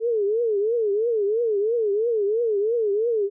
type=tone with vibrato; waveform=sine; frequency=435.9 Hz; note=A4; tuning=16 cents flat; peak=-19 dBFS; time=0-3.3 s; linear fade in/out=50 ms; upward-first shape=triangle; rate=3 Hz; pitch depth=190 cents each way; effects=none